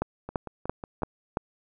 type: two click trains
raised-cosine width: 1 ms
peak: -12 / -22 dBFS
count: 5 / 5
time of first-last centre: 0.02-1.371 / 0.29-1.021 s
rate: 2.96 / 5.47 Hz
effects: none